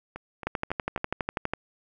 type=two click trains; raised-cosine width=0.5 ms; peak=-12 / -22 dBFS; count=14 / 4; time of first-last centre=0.47-1.536 / 0.16-0.977 s; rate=12.2 / 3.67 Hz; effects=none